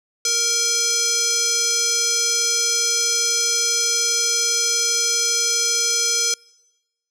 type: tone with band-pass filter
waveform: square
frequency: 466.2 Hz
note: A#4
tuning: in tune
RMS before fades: -20 dBFS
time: 0.25-6.34 s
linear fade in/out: 2 ms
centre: 5900 Hz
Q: 4
effects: noise-tail reverb RT60 1.0 s tail -26 dB re dry